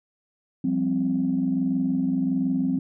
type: chord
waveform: sine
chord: F suspended second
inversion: none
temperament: equal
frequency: 174.61 / 196 / 261.6 Hz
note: F3 / G3 / C4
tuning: 0 / 0 / 0 cents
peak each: -28 / -27 / -22 dBFS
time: 0.64-2.79 s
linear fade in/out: 5 ms
effects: tanh soft clip ceiling -13 dBFS